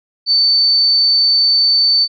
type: tone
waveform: sine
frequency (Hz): 4535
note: C#8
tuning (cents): +39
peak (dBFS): -9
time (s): 0.26-2.08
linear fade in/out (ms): 50
effects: none